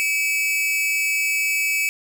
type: tone pair together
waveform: 45% pulse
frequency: 2291 / 2588 Hz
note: D7 / E7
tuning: -44 / -32 cents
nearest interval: major second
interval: 212 cents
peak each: -22 dBFS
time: 0-1.89 s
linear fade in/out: 0 ms
effects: none